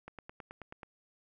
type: click train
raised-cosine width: 0.5 ms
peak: -30 dBFS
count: 8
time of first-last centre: 0.08-0.832 s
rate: 9.31 Hz
effects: none